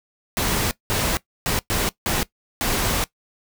pink noise bursts at uneven times, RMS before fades -22 dBFS, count 6, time 0.37-0.71 / 0.9-1.17 / 1.46-1.59 / 1.7-1.89 / 2.06-2.23 / 2.61-3.04 s, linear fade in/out 0 ms, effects noise-tail reverb RT60 0.1 s tail -19 dB re dry

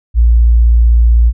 sine tone, 57.9 Hz, A#1, 11 cents flat, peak -4 dBFS, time 0.14-1.33 s, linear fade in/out 50 ms, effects none

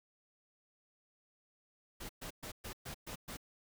pink noise bursts, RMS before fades -45 dBFS, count 7, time 2-3.371 s, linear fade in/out 10 ms, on 93 ms, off 120 ms, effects none

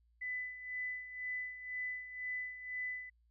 sine tone with tremolo, 2000 Hz, B6, 21 cents sharp, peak -36 dBFS, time 0.21-3.1 s, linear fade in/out 10 ms, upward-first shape sine, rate 2 Hz, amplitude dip 70%, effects added 58 Hz sine -68 dBFS peak until 3.3 s

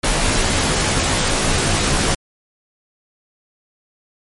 pink noise with comb filter, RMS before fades -17 dBFS, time 0.03-2.15 s, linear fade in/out 10 ms, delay 17 ms, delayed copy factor -0.95, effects MP3 48 kbps

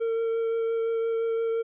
triangle tone with vibrato, 455.5 Hz, A#4, 40 cents flat, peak -22 dBFS, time 0-1.63 s, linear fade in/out 20 ms, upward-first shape triangle, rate 5.8 Hz, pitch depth 13 cents each way, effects resampled to 8000 Hz

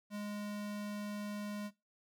square tone, 207 Hz, G#3, 5 cents flat, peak -40 dBFS, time 0.1-1.71 s, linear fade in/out 50 ms, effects noise-tail reverb RT60 0.2 s tail -17 dB re dry

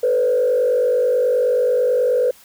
sine tone with frequency modulation, 499.1 Hz, B4, 18 cents sharp, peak -13 dBFS, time 0.03-2.31 s, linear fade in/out 5 ms, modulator 49.3 Hz, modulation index 0.83, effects tanh soft clip ceiling -9 dBFS + white hiss -48 dBFS RMS until 2.44 s

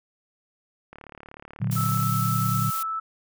click train, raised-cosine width 0.5 ms, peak -27 dBFS, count 41, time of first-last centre 0.93-2.029 s, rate 36.4 Hz
sine chord, Bb augmented, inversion none, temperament equal, 116.54 / 146.83 / 185 Hz, Bb2 / D3 / F#3, 0 / 0 / 0 cents, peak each -25 / -28 / -29 dBFS, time 1.6-2.71 s, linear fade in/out 20 ms
blue noise, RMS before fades -33 dBFS, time 1.71-2.83 s, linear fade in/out 5 ms
sine tone, 1313 Hz, E6, 7 cents flat, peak -26 dBFS, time 1.76-3 s, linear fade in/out 10 ms
effects none

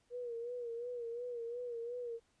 sine tone with vibrato, 477.2 Hz, A#4, 41 cents sharp, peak -39 dBFS, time 0.1-2.2 s, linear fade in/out 50 ms, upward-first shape sine, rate 2.8 Hz, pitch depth 60 cents each way, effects pink hiss -75 dBFS RMS until 2.4 s + resampled to 22050 Hz

